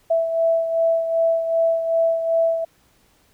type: beating tone pair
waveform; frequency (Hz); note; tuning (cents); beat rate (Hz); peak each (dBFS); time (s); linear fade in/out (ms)
sine; 659.3 / 661.9; E5 / E5; 0 / +7; 2.6; -17 / -25; 0.1-2.65; 10
effects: pink hiss -59 dBFS RMS until 3.33 s